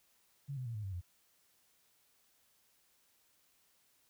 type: tone with pitch steps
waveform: sine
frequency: 140 / 127.64 / 116.37 / 106.1 / 96.73 / 88.19 Hz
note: C#3 / C3 / A#2 / G#2 / G2 / F2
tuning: +18 / -43 / -3 / +38 / -23 / +17 cents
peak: -38 dBFS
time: 0.48-1.014 s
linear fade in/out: 20 ms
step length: 89 ms
effects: white hiss -72 dBFS RMS until 4.09 s